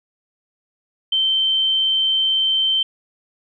sine tone, 3109 Hz, G7, 15 cents flat, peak -15 dBFS, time 1.12-2.83 s, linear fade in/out 5 ms, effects none

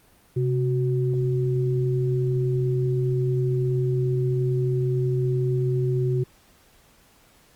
sine tone pair together, 130.81 / 370 Hz, C3 / F#4, 0 / 0 cents, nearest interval octave + tritone, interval 1800 cents, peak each -21 / -26 dBFS, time 0.36-6.24 s, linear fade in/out 10 ms, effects pink hiss -57 dBFS RMS until 7.55 s + Opus 32 kbps

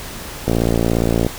click train, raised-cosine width 2 ms, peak -3 dBFS, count 46, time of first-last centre 0.48-1.265 s, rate 57.3 Hz, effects pink hiss -31 dBFS RMS until 1.38 s

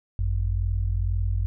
sine tone pair together, 50.47 / 92.5 Hz, G#1 / F#2, -49 / 0 cents, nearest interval minor seventh, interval 1049 cents, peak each -24 / -25 dBFS, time 0.19-1.46 s, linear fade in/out 0 ms, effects none

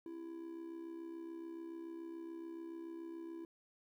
triangle tone with amplitude modulation, 333 Hz, E4, 18 cents sharp, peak -40 dBFS, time 0.06-3.45 s, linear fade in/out 2 ms, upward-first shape sine, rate 67 Hz, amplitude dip 60%, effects 13-bit

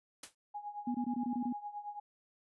white noise with exponential decay, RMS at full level -41 dBFS, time 0.23-0.35 s, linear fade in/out 5 ms, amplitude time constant 25 ms
sine tone with tremolo, 827 Hz, G#5, 8 cents flat, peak -37 dBFS, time 0.54-2 s, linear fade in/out 10 ms, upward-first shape triangle, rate 9.1 Hz, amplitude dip 85%
sine tone bursts, 245.5 Hz, B3, 10 cents flat, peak -32 dBFS, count 7, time 0.87-1.528 s, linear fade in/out 5 ms, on 76 ms, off 21 ms
effects resampled to 24000 Hz

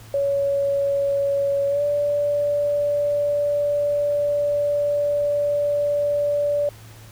sine tone with pitch glide, 560 to 580.8 Hz, C#5 to D5, +18 to -19 cents, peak -18 dBFS, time 0.14-6.69 s, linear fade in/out 2 ms, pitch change +63 cents, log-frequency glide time 1.69-1.82 s, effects added 110 Hz sine -42 dBFS peak until 7.11 s + pink hiss -47 dBFS RMS until 7.11 s

